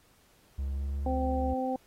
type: tone with pitch glide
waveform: triangle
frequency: 68.4 to 70.44 Hz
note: C#2 to C#2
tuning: -23 to +28 cents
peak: -28 dBFS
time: 0.58-1.54 s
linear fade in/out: 10 ms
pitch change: +51 cents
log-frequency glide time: 0.69-1.08 s
type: harmonic tone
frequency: 258.9 Hz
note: C4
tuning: 18 cents flat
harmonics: 1 / 2 / 3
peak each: -32 / -33 / -33 dBFS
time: 1.06-1.76 s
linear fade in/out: 2 ms
effects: pink hiss -64 dBFS RMS until 1.86 s + AAC 48 kbps